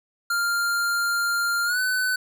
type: tone with pitch glide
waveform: square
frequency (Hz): 1396.9 to 1505.8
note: F6 to F#6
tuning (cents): 0 to +30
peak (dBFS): -22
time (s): 0.3-2.16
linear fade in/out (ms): 5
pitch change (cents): +130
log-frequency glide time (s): 1.65-1.79
effects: none